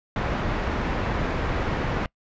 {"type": "low-pass noise", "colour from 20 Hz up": "pink", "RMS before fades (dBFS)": -26, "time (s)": [0.16, 2.06], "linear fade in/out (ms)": 2, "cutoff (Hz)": 1900, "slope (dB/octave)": 12, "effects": ["noise-tail reverb RT60 0.1 s tail -24 dB re dry", "resampled to 16000 Hz"]}